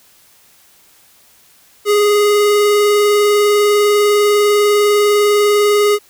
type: tone with vibrato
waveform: square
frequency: 414 Hz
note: G#4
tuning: 5 cents flat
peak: -10 dBFS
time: 1.85-5.99 s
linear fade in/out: 50 ms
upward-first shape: sine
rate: 20 Hz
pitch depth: 20 cents each way
effects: white hiss -49 dBFS RMS until 6.09 s